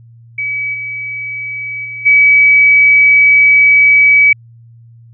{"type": "tone with level steps", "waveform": "sine", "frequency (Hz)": 2281, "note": "C#7", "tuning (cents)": 49, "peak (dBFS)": [-15, -19, -22, -4], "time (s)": [0.38, 4.33], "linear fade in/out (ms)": 5, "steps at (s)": [0.73, 1.84, 2.05], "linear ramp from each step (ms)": 20, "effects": ["added 116 Hz sine -37 dBFS peak until 5.13 s"]}